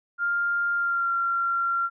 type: tone with pitch glide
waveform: sine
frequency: 1400 to 1375.2 Hz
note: F6 to F6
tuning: +4 to -27 cents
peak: -22 dBFS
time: 0.18-1.9 s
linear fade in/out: 50 ms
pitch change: -31 cents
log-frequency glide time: 0.75-1.11 s
effects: none